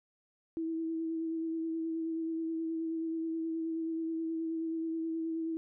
sine tone with vibrato, 325.6 Hz, E4, 21 cents flat, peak -32 dBFS, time 0.57-5.57 s, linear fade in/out 0 ms, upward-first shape sine, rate 9.4 Hz, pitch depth 18 cents each way, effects none

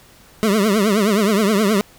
25% pulse tone with vibrato, 207.7 Hz, G#3, in tune, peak -10 dBFS, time 0.43-1.81 s, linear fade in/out 0 ms, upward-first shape triangle, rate 9.5 Hz, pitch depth 170 cents each way, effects pink hiss -48 dBFS RMS until 1.98 s

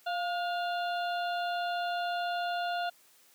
harmonic tone with a mistuned harmonic, 698.5 Hz, F5, in tune, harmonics 1 / 2 / 4 / 5 / 6, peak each -31 / -37 / -43 / -45 / -47 dBFS, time 0.06-2.9 s, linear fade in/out 10 ms, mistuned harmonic 2, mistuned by +49 cents, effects white hiss -62 dBFS RMS until 3.34 s + high-pass 200 Hz 12 dB/octave

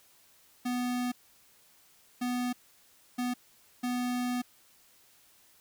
square tone bursts at uneven times, 246.9 Hz, B3, in tune, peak -30 dBFS, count 4, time 0.65-1.12 / 2.21-2.53 / 3.18-3.34 / 3.83-4.42 s, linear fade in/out 10 ms, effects white hiss -62 dBFS RMS until 5.6 s

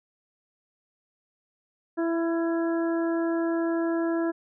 harmonic tone with a mistuned harmonic, 332.7 Hz, E4, 16 cents sharp, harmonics 1 / 2 / 3 / 4 / 5, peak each -24 / -32 / -39 / -40 / -39 dBFS, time 1.97-4.32 s, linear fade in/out 20 ms, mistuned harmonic 4, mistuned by +21 cents, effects none

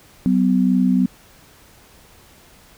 sine tone pair together, 188.56 / 251.7 Hz, F#3 / B3, +33 / +33 cents, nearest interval perfect fourth, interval 500 cents, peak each -16 dBFS, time 0.26-1.06 s, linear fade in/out 0 ms, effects pink hiss -49 dBFS RMS until 2.77 s

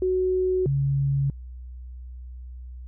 sine tone pair in turn, 370.5 / 138.52 Hz, F#4 / C#3, +2 / -1 cents, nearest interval octave + perfect fourth, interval 1703 cents, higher first, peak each -20 dBFS, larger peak neither, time 0.02-0.66 / 0.66-1.3 s, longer neither, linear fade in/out 2 ms, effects added 62 Hz sine -36 dBFS peak until 2.87 s

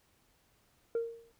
sine tone with exponential decay, 462.1 Hz, A#4, 15 cents flat, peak -25 dBFS, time 0.95-1.32 s, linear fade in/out 2 ms, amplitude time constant 79 ms, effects tanh soft clip ceiling -27 dBFS + pink hiss -70 dBFS RMS until 1.39 s

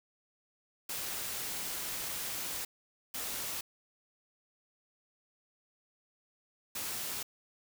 white noise bursts at uneven times, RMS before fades -38 dBFS, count 3, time 0.89-2.65 / 3.14-3.61 / 6.75-7.23 s, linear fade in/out 5 ms, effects none

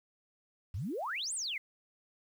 sine exponential two-way sweep, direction up then down, 76.8 to 9510 to 1984 Hz, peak -34 dBFS, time 0.74-1.58 s, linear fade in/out 5 ms, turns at 1.34 s, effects 10-bit

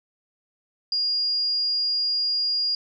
sine tone, 4840 Hz, D#8, 49 cents flat, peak -21 dBFS, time 0.92-2.75 s, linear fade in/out 2 ms, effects none

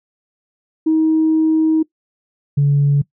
sine tone pair in turn, 316.9 / 142.64 Hz, D#4 / C#3, +32 / +50 cents, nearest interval octave + major second, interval 1382 cents, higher first, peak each -10 / -9 dBFS, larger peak second, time 0.86-1.83 / 2.57-3.02 s, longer first, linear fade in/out 10 ms, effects noise-tail reverb RT60 0.1 s tail -21 dB re dry + tanh soft clip ceiling -7 dBFS

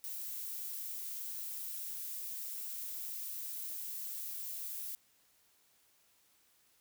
violet noise, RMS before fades -42 dBFS, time 0.04-4.95 s, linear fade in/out 0 ms, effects white hiss -70 dBFS RMS until 6.8 s

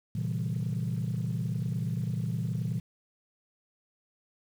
sine chord, A# diminished seventh, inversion none, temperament equal with one note detuned, 116.54 / 135.66 / 164.81 / 196 Hz, A#2 / C#3 / E3 / G3, 0 / -37 / 0 / 0 cents, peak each -31 / -34 / -32 / -37 dBFS, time 0.15-2.8 s, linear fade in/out 5 ms, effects tanh soft clip ceiling -23 dBFS + 9-bit

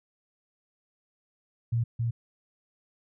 sine tone with echo, 116.6 Hz, A#2, 1 cent sharp, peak -23 dBFS, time 1.72-1.84 s, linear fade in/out 10 ms, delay 270 ms, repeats 1, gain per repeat -2 dB, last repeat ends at 2.11 s, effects none

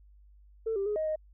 sine tone with pitch steps, 447 / 394.2 / 418.3 / 626 / 621 Hz, A4 / G4 / G#4 / D#5 / D#5, +27 / +10 / +12 / +10 / -3 cents, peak -27 dBFS, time 0.66-1.16 s, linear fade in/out 10 ms, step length 100 ms, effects tanh soft clip ceiling -23 dBFS + added 50 Hz sine -54 dBFS peak until 1.33 s

